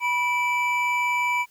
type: tone pair together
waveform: triangle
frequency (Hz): 978 / 2323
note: B5 / D7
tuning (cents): -17 / -20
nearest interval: octave + minor third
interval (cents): 1497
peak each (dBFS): -22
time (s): 0-1.46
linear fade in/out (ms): 50
effects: white hiss -60 dBFS RMS until 1.5 s